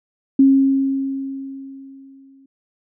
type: tone with exponential decay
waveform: sine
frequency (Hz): 270.8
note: C#4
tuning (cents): -40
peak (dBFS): -7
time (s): 0.39-2.46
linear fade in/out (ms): 5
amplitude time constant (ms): 450
effects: none